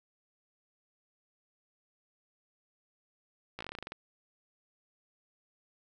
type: slowing click train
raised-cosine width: 0.3 ms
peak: -24 dBFS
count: 12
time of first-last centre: 3.59-3.92 s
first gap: 16 ms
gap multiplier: 1.12
effects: none